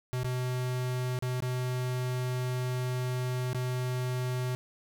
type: tone with dropouts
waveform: square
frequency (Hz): 126.2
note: B2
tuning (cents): +38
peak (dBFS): -30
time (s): 0.13-4.55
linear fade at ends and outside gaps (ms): 0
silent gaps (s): 0.233-0.245 / 1.189-1.224 / 1.404-1.423 / 3.531-3.547
effects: none